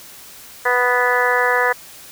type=harmonic tone; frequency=246.9 Hz; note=B3; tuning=in tune; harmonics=2 / 3 / 4 / 5 / 6 / 7 / 8; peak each=-20 / -24 / -21 / -24 / -24 / -19 / -23 dBFS; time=0.65-1.73 s; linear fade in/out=10 ms; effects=white hiss -40 dBFS RMS until 2.11 s